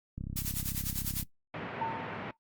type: click train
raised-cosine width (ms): 5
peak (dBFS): -26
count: 36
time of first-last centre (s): 0.18-1.228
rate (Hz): 33.4
type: noise with tremolo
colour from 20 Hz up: blue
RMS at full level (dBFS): -33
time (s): 0.36-1.24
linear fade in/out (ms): 10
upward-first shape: sine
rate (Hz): 10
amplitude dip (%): 80
type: band-pass noise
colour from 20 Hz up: pink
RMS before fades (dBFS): -40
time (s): 1.54-2.31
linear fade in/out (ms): 2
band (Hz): 120 to 2500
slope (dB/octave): 24
type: tone with exponential decay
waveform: sine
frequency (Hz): 905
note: A5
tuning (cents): +48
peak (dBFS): -28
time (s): 1.81-2.37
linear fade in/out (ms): 5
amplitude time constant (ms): 120
effects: noise-tail reverb RT60 0.1 s tail -18 dB re dry + Opus 48 kbps